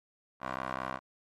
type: tone with band-pass filter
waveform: 15% pulse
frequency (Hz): 64.7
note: C2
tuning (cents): -19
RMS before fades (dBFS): -37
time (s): 0.4-1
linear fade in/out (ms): 50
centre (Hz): 1100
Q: 1.9
effects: MP3 96 kbps